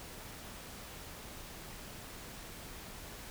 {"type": "silence", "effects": ["pink hiss -48 dBFS RMS until 3.3 s"]}